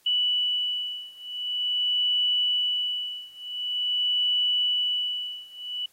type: beating tone pair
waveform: sine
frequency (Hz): 2960 / 2960.46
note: F#7 / F#7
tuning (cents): 0 / 0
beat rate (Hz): 0.46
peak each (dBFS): -26 / -27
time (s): 0.06-5.86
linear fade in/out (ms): 5
effects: white hiss -62 dBFS RMS until 5.92 s + AAC 48 kbps